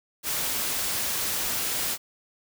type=noise; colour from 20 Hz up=white; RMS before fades=-28 dBFS; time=0.23-1.98 s; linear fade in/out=50 ms; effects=none